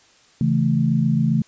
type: chord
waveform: sine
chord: A major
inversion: first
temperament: just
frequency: 137.5 / 165 / 220 Hz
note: C#3 / E3 / A3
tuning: -14 / +2 / 0 cents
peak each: -20 dBFS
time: 0.41-1.42 s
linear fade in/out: 2 ms
effects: white hiss -54 dBFS RMS until 1.47 s + resampled to 16000 Hz